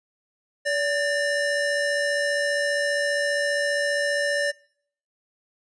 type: tone pair together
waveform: square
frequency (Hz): 575 / 1800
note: D5 / A6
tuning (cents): -37 / +39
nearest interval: octave + minor sixth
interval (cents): 1976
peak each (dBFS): -25 / -26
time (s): 0.65-4.52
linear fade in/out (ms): 20
effects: noise-tail reverb RT60 0.6 s tail -24 dB re dry + resampled to 22050 Hz